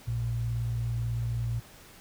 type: tone pair together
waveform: sine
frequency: 58.25 / 116.5 Hz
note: A#1 / A#2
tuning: -1 / -1 cents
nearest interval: octave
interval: 1200 cents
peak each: -36 / -28 dBFS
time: 0.07-1.6 s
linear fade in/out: 10 ms
effects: pink hiss -52 dBFS RMS until 2 s